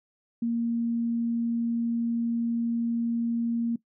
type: tone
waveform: sine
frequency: 233.1 Hz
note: A#3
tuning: in tune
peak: -24 dBFS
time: 0.42-3.76 s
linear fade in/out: 5 ms
effects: noise-tail reverb RT60 0.1 s tail -19 dB re dry